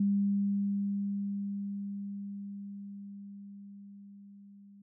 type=tone with level ramp; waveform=sine; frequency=200.3 Hz; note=G3; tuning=38 cents sharp; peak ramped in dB=-24 to -52 dBFS; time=0-4.82 s; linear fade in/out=5 ms; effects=none